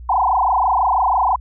sine tone with frequency modulation, 880 Hz, A5, in tune, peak -13 dBFS, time 0.09-1.36 s, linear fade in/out 5 ms, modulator 26.1 Hz, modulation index 5.7, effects added 60 Hz sine -32 dBFS peak until 1.4 s

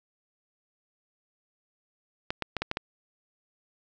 clicks, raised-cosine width 0.3 ms, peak -13 dBFS, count 6, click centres 2.305 / 2.423 / 2.567 / 2.62 / 2.714 / 2.771 s, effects resampled to 16000 Hz + 8-bit

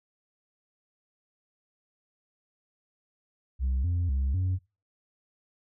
sine tone with pitch steps, 64.8 / 87.5 / 67.2 / 92.5 Hz, C2 / F2 / C2 / F#2, -16 / +4 / +47 / 0 cents, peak -22 dBFS, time 3.59-4.59 s, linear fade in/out 50 ms, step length 250 ms, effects noise-tail reverb RT60 0.3 s tail -23 dB re dry + tanh soft clip ceiling -23 dBFS

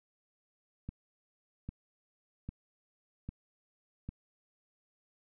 click train, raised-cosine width 5 ms, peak -27 dBFS, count 5, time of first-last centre 0.89-4.09 s, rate 1.25 Hz, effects none

